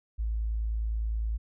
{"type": "tone", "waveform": "sine", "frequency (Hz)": 54.9, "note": "A1", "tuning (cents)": -3, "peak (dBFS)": -27, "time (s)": [0.18, 1.38], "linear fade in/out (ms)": 20, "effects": []}